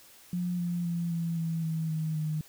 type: tone with pitch steps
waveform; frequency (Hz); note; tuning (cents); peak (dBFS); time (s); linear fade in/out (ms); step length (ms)
sine; 177.5 / 174.05 / 170.66 / 167.34 / 164.09 / 160.9 / 157.77 / 154.7; F3 / F3 / F3 / E3 / E3 / E3 / D#3 / D#3; +28 / -6 / -40 / +26 / -8 / -42 / +24 / -10; -28; 0.33-2.41; 2; 260
effects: white hiss -55 dBFS RMS until 2.48 s